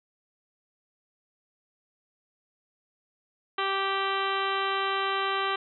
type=harmonic tone; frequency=390.2 Hz; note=G4; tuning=8 cents flat; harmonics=1 / 2 / 3 / 4 / 5 / 6 / 7 / 8 / 9 / 10; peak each=-33 / -34 / -29 / -35 / -37 / -40 / -39 / -36 / -45 / -41 dBFS; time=3.58-5.56 s; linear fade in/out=5 ms; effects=none